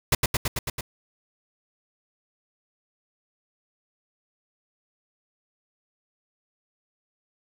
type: noise with echo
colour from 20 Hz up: pink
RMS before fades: -19 dBFS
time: 0.12-0.15 s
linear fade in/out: 5 ms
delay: 110 ms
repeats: 6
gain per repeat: -2 dB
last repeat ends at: 0.81 s
effects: none